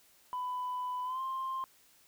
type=tone with pitch glide; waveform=sine; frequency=998 to 1053.7 Hz; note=B5 to C6; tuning=+18 to +12 cents; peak=-32 dBFS; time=0.33-1.64 s; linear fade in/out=0 ms; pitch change=+94 cents; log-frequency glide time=1.04-1.21 s; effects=tanh soft clip ceiling -31 dBFS + white hiss -64 dBFS RMS until 2.07 s